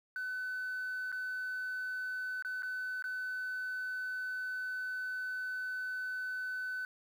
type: tone with dropouts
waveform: sine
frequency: 1508 Hz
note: F#6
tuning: 32 cents sharp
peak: -34 dBFS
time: 0.16-6.85 s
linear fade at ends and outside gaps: 1 ms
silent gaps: 1.118-1.125 / 2.424-2.448 / 2.623-2.631 / 3.024-3.041 s
effects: tanh soft clip ceiling -32 dBFS + 10-bit